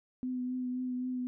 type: tone with vibrato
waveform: sine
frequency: 252.1 Hz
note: B3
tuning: 36 cents sharp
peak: -32 dBFS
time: 0.23-1.27 s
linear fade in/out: 0 ms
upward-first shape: triangle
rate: 3.8 Hz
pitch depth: 22 cents each way
effects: none